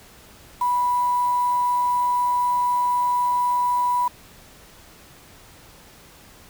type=tone with quantisation; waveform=sine; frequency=982 Hz; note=B5; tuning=10 cents flat; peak=-18 dBFS; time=0.61-4.08 s; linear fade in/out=5 ms; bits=6; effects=pink hiss -48 dBFS RMS until 6.49 s